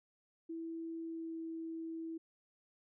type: tone with pitch glide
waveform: sine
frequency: 328.8 to 326.5 Hz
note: E4 to E4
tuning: -4 to -17 cents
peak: -40 dBFS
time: 0.49-2.18 s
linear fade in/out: 10 ms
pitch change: -13 cents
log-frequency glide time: 1.02-1.38 s
effects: none